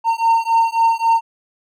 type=beating tone pair; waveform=triangle; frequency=911 / 914.7 Hz; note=A#5 / A#5; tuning=-40 / -33 cents; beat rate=3.7 Hz; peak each=-14 dBFS; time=0.04-1.21 s; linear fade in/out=50 ms; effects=none